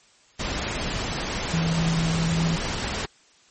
sine tone in noise, 164.6 Hz, E3, 2 cents flat, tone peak -21 dBFS, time 1.53-2.57 s, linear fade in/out 10 ms, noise pink, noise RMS -28 dBFS, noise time 0.39-3.06 s, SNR +4 dB, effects white hiss -57 dBFS RMS until 3.5 s + MP3 32 kbps

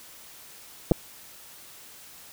clicks, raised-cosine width 2 ms, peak -6 dBFS, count 2, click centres 0.913 / 0.919 s, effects white hiss -48 dBFS RMS until 2.32 s

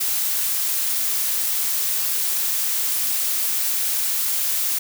blue noise, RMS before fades -22 dBFS, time 0-4.79 s, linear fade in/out 10 ms, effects none

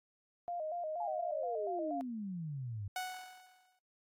sine tone with vibrato, 659.3 Hz, E5, in tune, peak -36 dBFS, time 0.48-2.01 s, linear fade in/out 0 ms, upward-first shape square, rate 4.2 Hz, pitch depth 100 cents each way
sine exponential sweep, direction down, 867 to 95.8 Hz, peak -38 dBFS, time 1-2.88 s, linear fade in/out 5 ms
sawtooth tone with exponential decay, 740 Hz, F#5, in tune, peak -31 dBFS, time 2.96-3.79 s, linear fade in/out 2 ms, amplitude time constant 180 ms
effects AAC 48 kbps

